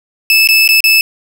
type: tone with dropouts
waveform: 30% pulse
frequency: 2619 Hz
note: E7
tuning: 12 cents flat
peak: -3 dBFS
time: 0.3-1.01 s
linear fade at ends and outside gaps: 1 ms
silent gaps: 0.474-0.488 / 0.677-0.689 / 0.805-0.84 s
effects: none